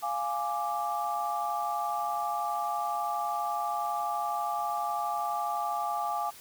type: chord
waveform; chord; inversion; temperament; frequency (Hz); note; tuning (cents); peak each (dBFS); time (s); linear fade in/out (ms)
sine; D diminished; first; equal; 698.5 / 830.6 / 1174.7; F5 / Ab5 / D6; 0 / 0 / 0; -34 / -32 / -33; 0.02-6.31; 20
effects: white hiss -50 dBFS RMS until 6.4 s